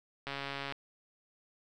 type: click train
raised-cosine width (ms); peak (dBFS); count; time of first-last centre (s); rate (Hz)
0.3; -22; 64; 0.27-0.723; 139
effects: none